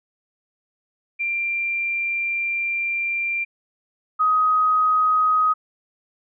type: tone pair in turn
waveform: sine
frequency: 2373 / 1257.1 Hz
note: D7 / D#6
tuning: +17 / +17 cents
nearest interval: major seventh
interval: 1100 cents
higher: first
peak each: -21 / -15 dBFS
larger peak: second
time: 1.19-3.45 / 4.19-5.54 s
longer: first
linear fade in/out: 20 ms
effects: none